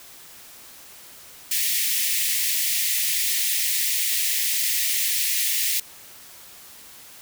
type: high-pass noise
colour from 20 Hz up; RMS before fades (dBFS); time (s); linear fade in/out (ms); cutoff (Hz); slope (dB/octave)
white; -23; 1.51-5.8; 5; 1800; 96
effects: white hiss -45 dBFS RMS until 7.21 s